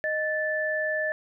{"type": "tone pair together", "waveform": "sine", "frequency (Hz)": [620.1, 1754], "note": ["D#5", "A6"], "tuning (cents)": [-6, -6], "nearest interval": "octave + tritone", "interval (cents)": 1800, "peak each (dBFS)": [-28, -27], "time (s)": [0.04, 1.12], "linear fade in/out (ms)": 0, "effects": []}